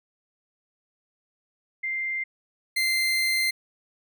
sine / 30% pulse tone pair in turn, 2094 / 2083 Hz, C7 / C7, +1 / -8 cents, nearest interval unison, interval 9 cents, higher first, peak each -26 / -19 dBFS, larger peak second, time 1.83-2.24 / 2.76-3.51 s, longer second, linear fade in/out 10 ms, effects none

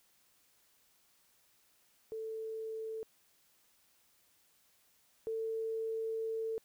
sine tone pair in turn, 442.8 / 446.9 Hz, A4 / A4, +11 / +27 cents, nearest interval unison, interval 16 cents, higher second, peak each -38 / -34 dBFS, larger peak second, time 2.12-3.03 / 5.27-6.58 s, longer second, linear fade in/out 0 ms, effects white hiss -70 dBFS RMS until 6.64 s

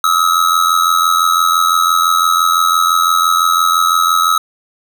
square tone with amplitude modulation, 1284 Hz, E6, 46 cents flat, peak -7 dBFS, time 0.04-4.38 s, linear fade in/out 2 ms, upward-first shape sine, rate 85.9 Hz, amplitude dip 75%, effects none

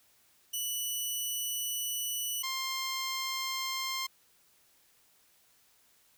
10% pulse tone pair in turn, 2960 / 1057.2 Hz, F#7 / C6, 0 / +18 cents, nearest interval octave + tritone, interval 1782 cents, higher first, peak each -24 dBFS, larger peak neither, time 0.53-2.43 / 2.43-4.07 s, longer first, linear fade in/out 10 ms, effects white hiss -66 dBFS RMS until 6.17 s

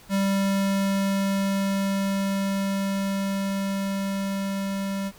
square tone with level ramp, 196 Hz, G3, in tune, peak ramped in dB -21 to -27 dBFS, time 0.09-5.12 s, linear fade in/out 50 ms, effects pink hiss -51 dBFS RMS until 5.18 s

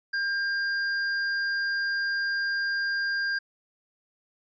sine tone with hard clipping, 1600 Hz, G6, 35 cents sharp, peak -27 dBFS, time 0.13-3.39 s, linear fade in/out 10 ms, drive 11 dB, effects resampled to 16000 Hz

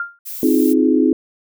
sine tone with exponential decay, 1397 Hz, F6, in tune, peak -17 dBFS, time 0-0.19 s, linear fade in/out 2 ms, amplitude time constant 41 ms
violet noise, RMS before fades -29 dBFS, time 0.25-0.74 s, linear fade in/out 20 ms
sine chord, F minor seventh, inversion second, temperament just, 261.9 / 314.3 / 349.2 / 419.1 Hz, C4 / Eb4 / F4 / Ab4, +2 / +18 / 0 / +16 cents, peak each -15 / -15 / -20 / -20 dBFS, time 0.43-1.13 s, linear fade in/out 2 ms
effects none

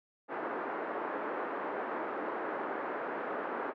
pink band-pass noise, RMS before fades -37 dBFS, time 0.28-3.74 s, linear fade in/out 50 ms, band 310 to 1600 Hz, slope 24 dB/octave, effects none

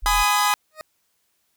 sine tone, 41.2 Hz, E1, in tune, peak -24 dBFS, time 0.02-0.24 s, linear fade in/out 20 ms
sawtooth chord, G# minor, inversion none, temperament equal with one note detuned, 830.6 / 1005 / 1244.5 Hz, G#5 / B5 / D#6, 0 / +30 / 0 cents, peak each -18 dBFS, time 0.06-0.54 s, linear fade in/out 0 ms
20% pulse tone with exponential growth, 622.3 Hz, D#5, in tune, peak -24 dBFS, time 0.71-0.81 s, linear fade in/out 0 ms, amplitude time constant 20 ms
effects white hiss -69 dBFS RMS until 1.56 s

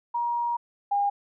sine tone pair in turn, 949 / 808.7 Hz, A#5 / G#5, +31 / -46 cents, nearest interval minor third, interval 277 cents, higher first, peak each -24 / -21 dBFS, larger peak second, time 0.14-0.57 / 0.91-1.1 s, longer first, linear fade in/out 10 ms, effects none

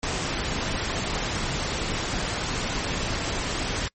pink noise with amplitude modulation, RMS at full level -26 dBFS, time 0.03-3.88 s, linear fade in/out 2 ms, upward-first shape sine, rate 214 Hz, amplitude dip 35%, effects noise-tail reverb RT60 0.1 s tail -26 dB re dry + MP3 32 kbps

